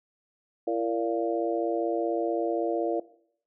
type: harmonic tone with a mistuned harmonic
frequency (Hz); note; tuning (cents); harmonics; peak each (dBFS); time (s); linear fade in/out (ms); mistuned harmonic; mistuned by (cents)
115.8; A#2; -11; 3 / 4 / 5 / 6; -29 / -30 / -31 / -32; 0.67-3; 5; 3; -47
effects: noise-tail reverb RT60 0.6 s tail -17 dB re dry